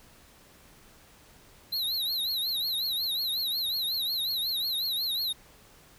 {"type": "tone with vibrato", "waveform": "square", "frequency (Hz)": 4000, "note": "B7", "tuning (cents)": 21, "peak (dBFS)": -28, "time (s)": [1.72, 5.33], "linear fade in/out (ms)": 10, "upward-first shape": "triangle", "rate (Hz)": 5.5, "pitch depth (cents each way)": 160, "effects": ["pink hiss -56 dBFS RMS until 5.98 s"]}